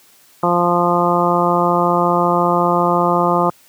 harmonic tone, 174.6 Hz, F3, in tune, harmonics 1 / 2 / 3 / 4 / 5 / 6 / 7, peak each -20 / -20 / -20 / -20 / -20 / -20 / -20 dBFS, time 0.43-3.5 s, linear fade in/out 2 ms, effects white hiss -50 dBFS RMS until 3.68 s + high-pass 100 Hz 12 dB/octave

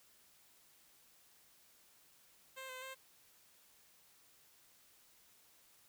10% pulse tone with pitch steps, 527 / 514 / 528 Hz, C5 / C5 / C5, +12 / -31 / +16 cents, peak -38 dBFS, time 2.56-2.95 s, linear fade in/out 20 ms, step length 130 ms, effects white hiss -67 dBFS RMS until 5.88 s

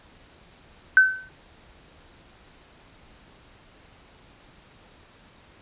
sine tone with exponential decay, 1527 Hz, G6, 46 cents flat, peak -8 dBFS, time 0.97-1.29 s, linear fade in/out 1 ms, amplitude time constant 68 ms, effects pink hiss -53 dBFS RMS until 5.61 s + resampled to 8000 Hz

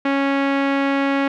sawtooth tone with low-pass filter, 276.4 Hz, C#4, 5 cents flat, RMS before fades -19 dBFS, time 0.05-1.28 s, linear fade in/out 5 ms, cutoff 2300 Hz, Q 1.5, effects none

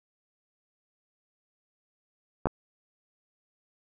clicks, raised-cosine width 1 ms, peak -9 / -15 dBFS, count 2, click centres 2.457 / 2.47 s, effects none

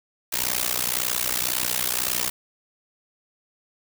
white noise with amplitude modulation, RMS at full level -21 dBFS, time 0.32-2.3 s, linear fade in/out 10 ms, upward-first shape sine, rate 61.9 Hz, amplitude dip 100%, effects none

